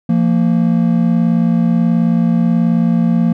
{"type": "tone pair together", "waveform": "triangle", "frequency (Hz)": [171.73, 230.3], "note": ["F3", "A#3"], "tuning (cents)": [-29, -21], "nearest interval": "perfect fourth", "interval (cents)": 508, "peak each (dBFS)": -11, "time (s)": [0.09, 3.33], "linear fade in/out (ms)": 5, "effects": []}